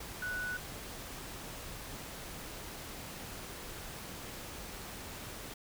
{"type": "tone in noise", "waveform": "sine", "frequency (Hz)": 1480, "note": "F#6", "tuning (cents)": 0, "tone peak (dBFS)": -35, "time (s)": [0.22, 0.57], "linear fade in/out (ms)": 5, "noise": "pink", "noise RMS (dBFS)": -45, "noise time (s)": [0, 5.54], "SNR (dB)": 7, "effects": []}